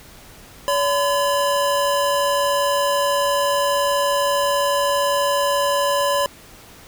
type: tone pair together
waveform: square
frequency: 569 / 1013.8 Hz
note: C#5 / B5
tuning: +45 / +45 cents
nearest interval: minor seventh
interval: 1000 cents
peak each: -20 / -21 dBFS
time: 0.68-6.26 s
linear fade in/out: 0 ms
effects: pink hiss -44 dBFS RMS until 6.87 s